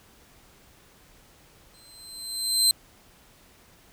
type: tone with exponential growth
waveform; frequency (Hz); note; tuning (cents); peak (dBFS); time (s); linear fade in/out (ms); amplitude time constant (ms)
25% pulse; 4107; C8; -33; -11; 1.74-2.71; 1; 210
effects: pink hiss -56 dBFS RMS until 3.92 s